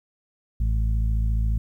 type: harmonic tone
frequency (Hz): 54.4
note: A1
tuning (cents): -19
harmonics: 1 / 2 / 3 / 4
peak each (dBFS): -20 / -28 / -39 / -39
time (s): 0.6-1.58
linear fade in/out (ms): 5
effects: 10-bit